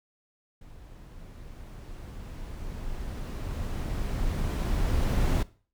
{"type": "noise with level ramp", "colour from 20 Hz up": "brown", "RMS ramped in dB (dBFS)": [-48, -23], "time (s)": [0.61, 5.43], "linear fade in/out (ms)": 5, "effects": ["noise-tail reverb RT60 0.4 s tail -19 dB re dry"]}